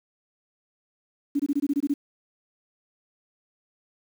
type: tone bursts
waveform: sine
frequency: 285.1 Hz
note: C#4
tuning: 49 cents sharp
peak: -20 dBFS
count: 9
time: 1.35-1.94 s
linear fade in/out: 10 ms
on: 46 ms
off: 22 ms
effects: 8-bit